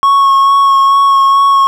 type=tone with vibrato; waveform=triangle; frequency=1100 Hz; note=C#6; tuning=14 cents flat; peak=-3 dBFS; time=0.03-1.67 s; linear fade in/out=0 ms; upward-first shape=sine; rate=2.3 Hz; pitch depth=15 cents each way; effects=none